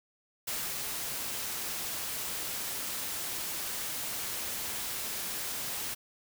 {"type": "noise with ADSR envelope", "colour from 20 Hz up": "white", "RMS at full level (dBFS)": -34, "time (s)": [0.47, 5.95], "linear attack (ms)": 10, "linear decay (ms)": 260, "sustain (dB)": -2, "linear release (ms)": 18, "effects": []}